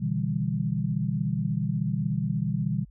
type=chord; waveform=sine; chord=E minor seventh; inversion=second; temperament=just; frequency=123.61 / 148.33 / 164.81 / 197.78 Hz; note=B2 / D3 / E3 / G3; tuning=+2 / +18 / 0 / +16 cents; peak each=-30 dBFS; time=0-2.85 s; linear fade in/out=20 ms; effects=added 50 Hz sine -49 dBFS peak until 2.9 s